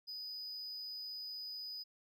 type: tone with amplitude modulation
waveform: triangle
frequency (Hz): 4978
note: D#8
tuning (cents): 0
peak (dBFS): -40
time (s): 0.07-1.84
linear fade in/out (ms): 20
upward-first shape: sine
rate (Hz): 225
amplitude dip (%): 30
effects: none